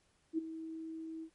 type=tone with ADSR envelope; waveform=sine; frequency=322.5 Hz; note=E4; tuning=38 cents flat; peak=-28 dBFS; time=0.33-1.3 s; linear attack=52 ms; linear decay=13 ms; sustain=-13 dB; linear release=75 ms; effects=pink hiss -73 dBFS RMS until 1.34 s + MP3 48 kbps